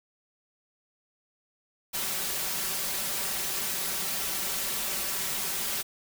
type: noise with comb filter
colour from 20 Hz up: white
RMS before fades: -31 dBFS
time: 1.93-5.83 s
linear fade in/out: 20 ms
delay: 5.2 ms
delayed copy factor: +0.6
effects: none